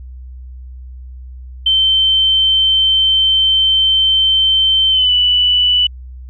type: tone with pitch glide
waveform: sine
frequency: 3100 to 2969 Hz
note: G7 to F#7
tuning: -20 to +5 cents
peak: -9 dBFS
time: 1.66-5.87 s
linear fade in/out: 5 ms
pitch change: -75 cents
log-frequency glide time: 4.9-5.13 s
effects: added 63 Hz sine -29 dBFS peak until 6.29 s